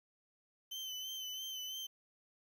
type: tone with vibrato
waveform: 35% pulse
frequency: 3063 Hz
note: G7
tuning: 41 cents flat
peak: -39 dBFS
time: 0.71-1.87 s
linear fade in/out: 10 ms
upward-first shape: sine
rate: 3 Hz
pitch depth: 39 cents each way
effects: 11-bit